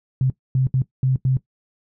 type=tone bursts at uneven times; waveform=sine; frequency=130.81 Hz; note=C3; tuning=in tune; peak=-15 dBFS; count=5; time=0.21-0.3 / 0.55-0.67 / 0.74-0.82 / 1.03-1.16 / 1.25-1.37 s; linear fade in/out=2 ms; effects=noise-tail reverb RT60 0.1 s tail -17 dB re dry